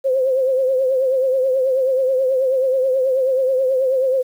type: tone with vibrato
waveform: sine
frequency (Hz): 523.3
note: C5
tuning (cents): 0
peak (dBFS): -14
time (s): 0.04-4.23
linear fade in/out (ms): 20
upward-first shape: triangle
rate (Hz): 9.3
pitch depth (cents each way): 73
effects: 8-bit